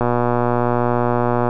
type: click train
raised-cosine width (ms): 1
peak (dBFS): -4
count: 180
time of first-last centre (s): 0.01-1.489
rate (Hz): 121
effects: none